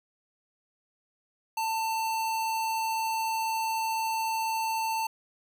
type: tone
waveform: square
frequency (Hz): 893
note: A5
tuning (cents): +25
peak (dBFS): -28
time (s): 1.57-5.07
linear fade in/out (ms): 5
effects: none